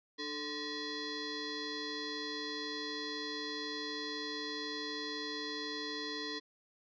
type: tone with frequency modulation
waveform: sine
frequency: 1913 Hz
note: A#6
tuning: 44 cents sharp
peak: -37 dBFS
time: 0.18-6.4 s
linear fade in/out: 20 ms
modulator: 737 Hz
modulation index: 3.9
effects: none